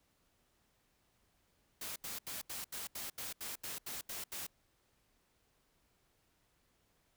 white noise bursts, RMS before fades -43 dBFS, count 12, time 1.81-4.468 s, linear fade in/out 5 ms, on 150 ms, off 78 ms, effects pink hiss -75 dBFS RMS until 7.16 s

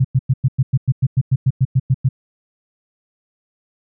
sine tone bursts, 130.5 Hz, C3, 4 cents flat, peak -10 dBFS, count 15, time 0-2.09 s, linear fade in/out 10 ms, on 46 ms, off 100 ms, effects none

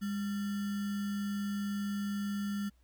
sine tone with sample-and-hold, 202.8 Hz, G#3, 41 cents flat, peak -32 dBFS, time 0.01-2.7 s, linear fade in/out 20 ms, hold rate 1575 Hz, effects added 60 Hz sine -63 dBFS peak until 2.83 s + pink hiss -75 dBFS RMS until 2.83 s

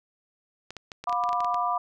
clicks, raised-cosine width 0.2 ms, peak -21 dBFS, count 12, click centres 0.706 / 0.767 / 0.918 / 1.04 / 1.095 / 1.127 / 1.238 / 1.291 / 1.33 / 1.405 / 1.446 / 1.544 s
sine chord, B diminished, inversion second, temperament just, 711.2 / 987.8 / 1185.3 Hz, F5 / B5 / D6, +31 / 0 / +16 cents, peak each -28 dBFS, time 1.07-1.78 s, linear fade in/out 5 ms
effects none

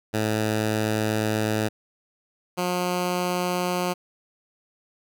10% pulse tone pair in turn, 108.2 / 179.19 Hz, A2 / F3, -29 / +45 cents, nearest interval major sixth, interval 874 cents, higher second, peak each -14 / -15 dBFS, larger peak first, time 0.13-1.69 / 2.57-3.94 s, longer first, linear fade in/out 20 ms, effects none

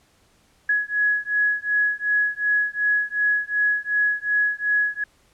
sine beating tone pair, 1678 / 1680.7 Hz, G#6 / G#6, +17 / +20 cents, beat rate 2.7 Hz, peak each -22 dBFS, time 0.69-5.04 s, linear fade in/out 5 ms, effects pink hiss -60 dBFS RMS until 5.33 s + low-pass 11000 Hz 12 dB/octave

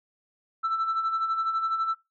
sine tone with tremolo, 1327 Hz, E6, 11 cents sharp, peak -20 dBFS, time 0.63-1.95 s, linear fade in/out 20 ms, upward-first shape sine, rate 12 Hz, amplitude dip 60%, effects noise-tail reverb RT60 0.2 s tail -22 dB re dry + tanh soft clip ceiling -21 dBFS

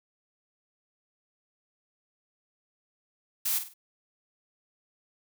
blue noise with echo, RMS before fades -28 dBFS, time 3.45-3.59 s, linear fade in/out 10 ms, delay 50 ms, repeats 3, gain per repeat -9 dB, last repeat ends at 3.74 s, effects none

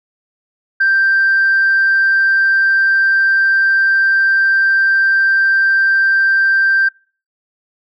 sine tone, 1572 Hz, G6, 4 cents sharp, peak -8 dBFS, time 0.8-6.89 s, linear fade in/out 10 ms, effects noise-tail reverb RT60 0.4 s tail -26 dB re dry + tanh soft clip ceiling -6 dBFS

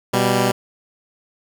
10% pulse tone pair together, 123.47 / 196 Hz, B2 / G3, 0 / 0 cents, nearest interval minor sixth, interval 800 cents, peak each -10 dBFS, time 0.13-0.52 s, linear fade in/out 10 ms, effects none

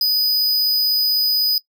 square tone, 4978 Hz, D#8, in tune, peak -15 dBFS, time 0.01-1.58 s, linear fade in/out 2 ms, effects noise-tail reverb RT60 0.1 s tail -20 dB re dry

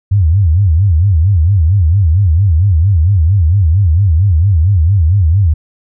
sine tone with vibrato, 89 Hz, F2, 33 cents sharp, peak -6 dBFS, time 0.11-5.54 s, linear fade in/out 10 ms, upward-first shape sine, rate 4.4 Hz, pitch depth 260 cents each way, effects none

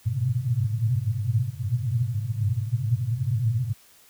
white band-pass noise, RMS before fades -25 dBFS, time 0.05-3.74 s, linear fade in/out 20 ms, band 100 to 130 Hz, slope 96 dB/octave, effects white hiss -55 dBFS RMS until 4.09 s

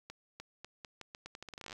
accelerating click train, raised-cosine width 0.2 ms, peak -28 dBFS, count 20, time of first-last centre 0.1-1.728 s, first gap 300 ms, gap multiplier 0.82, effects 10-bit

